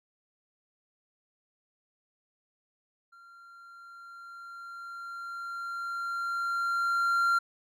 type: tone with level ramp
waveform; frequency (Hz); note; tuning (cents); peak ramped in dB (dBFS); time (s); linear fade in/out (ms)
triangle; 1381; F6; -20; -50 to -20; 3.12-7.39; 10
effects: none